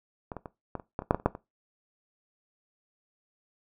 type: clicks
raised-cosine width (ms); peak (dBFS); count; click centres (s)
1; -22 / -23 / -25 / -19 / -28 / -17 / -25 / -6 / -13 / -30 / -7 / -24; 12; 0.318 / 0.367 / 0.458 / 0.753 / 0.798 / 0.991 / 1.021 / 1.109 / 1.146 / 1.199 / 1.26 / 1.351
effects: noise-tail reverb RT60 0.2 s tail -17 dB re dry